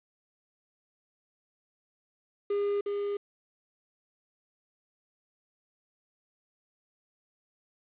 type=tone with echo; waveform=triangle; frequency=406.2 Hz; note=G#4; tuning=38 cents flat; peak=-24 dBFS; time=2.5-2.81 s; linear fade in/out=5 ms; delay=360 ms; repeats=1; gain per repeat=-3 dB; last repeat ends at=3.17 s; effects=resampled to 8000 Hz + 9-bit